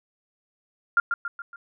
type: tone with echo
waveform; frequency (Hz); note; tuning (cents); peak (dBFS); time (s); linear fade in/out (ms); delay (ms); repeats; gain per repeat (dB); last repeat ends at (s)
sine; 1396.9; F6; 0; -15; 0.97-1; 2; 140; 4; -6; 1.56
effects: none